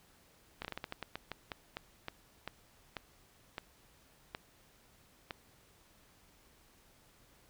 slowing click train, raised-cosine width 0.3 ms, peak -23 dBFS, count 18, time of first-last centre 0.62-5.308 s, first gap 27 ms, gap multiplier 1.25, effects pink hiss -65 dBFS RMS until 7.49 s

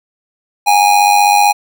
square tone with amplitude modulation, 822 Hz, G#5, 18 cents flat, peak -5 dBFS, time 0.66-1.53 s, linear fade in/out 20 ms, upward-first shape sine, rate 95.7 Hz, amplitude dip 60%, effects none

